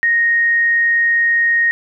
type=tone; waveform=sine; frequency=1864.7 Hz; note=A#6; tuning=in tune; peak=-11 dBFS; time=0.03-1.71 s; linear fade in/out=0 ms; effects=none